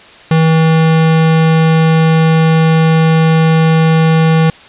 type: tone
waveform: square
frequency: 160.9 Hz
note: E3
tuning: 42 cents flat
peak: -7 dBFS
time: 0.31-4.5 s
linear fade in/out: 2 ms
effects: white hiss -37 dBFS RMS until 4.68 s + resampled to 8000 Hz